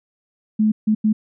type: tone bursts at uneven times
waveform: sine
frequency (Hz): 215.3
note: A3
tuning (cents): -37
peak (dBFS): -13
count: 3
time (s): 0.59-0.72 / 0.87-0.95 / 1.04-1.13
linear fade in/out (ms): 10
effects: none